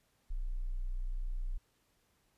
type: tone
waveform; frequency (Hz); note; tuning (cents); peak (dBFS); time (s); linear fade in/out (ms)
sine; 30.64; B0; -13; -33; 0.3-1.58; 10
effects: pink hiss -74 dBFS RMS until 2.37 s + resampled to 32000 Hz